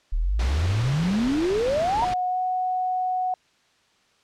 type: exponential sweep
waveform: sine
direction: up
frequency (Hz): 35.24 to 978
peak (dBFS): -20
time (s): 0.12-2.05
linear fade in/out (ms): 10
type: noise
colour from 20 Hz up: pink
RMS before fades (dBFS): -32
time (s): 0.39-2.14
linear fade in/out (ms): 5
type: tone with pitch glide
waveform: sine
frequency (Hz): 730 to 738.1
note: F#5 to F#5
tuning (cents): -24 to -4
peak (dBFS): -22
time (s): 2.02-3.34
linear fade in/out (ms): 2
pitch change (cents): +20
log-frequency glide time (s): 2.28-2.38
effects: white hiss -62 dBFS RMS until 4.23 s + low-pass 5000 Hz 12 dB/octave